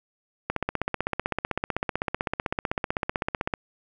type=click train; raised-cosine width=0.5 ms; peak=-10 dBFS; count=49; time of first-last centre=0.5-3.538 s; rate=15.8 Hz; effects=none